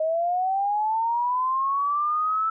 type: linear sweep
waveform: sine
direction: up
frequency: 623 to 1321 Hz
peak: -21 dBFS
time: 0-2.5 s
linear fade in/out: 5 ms
effects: none